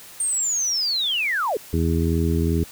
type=linear sweep; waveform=sine; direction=down; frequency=8820 to 369.8 Hz; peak=-20 dBFS; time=0.2-1.57 s; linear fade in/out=2 ms
type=harmonic tone; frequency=82.41 Hz; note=E2; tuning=in tune; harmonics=1 / 2 / 3 / 4 / 5; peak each=-21 / -24 / -26 / -27 / -28 dBFS; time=1.73-2.64 s; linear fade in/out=5 ms
effects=white hiss -43 dBFS RMS until 2.71 s